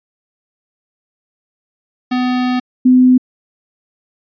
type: tone pair in turn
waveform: square / sine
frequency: 250.8 / 253.7 Hz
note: B3 / B3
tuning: +27 / +47 cents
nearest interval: unison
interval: 20 cents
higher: second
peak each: -14 / -5 dBFS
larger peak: second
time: 2.11-2.6 / 2.85-3.18 s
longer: first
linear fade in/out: 10 ms
effects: resampled to 11025 Hz